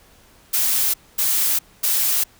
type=noise bursts; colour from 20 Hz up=blue; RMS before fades=-19 dBFS; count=3; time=0.53-2.24 s; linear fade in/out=10 ms; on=410 ms; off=240 ms; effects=pink hiss -52 dBFS RMS until 2.39 s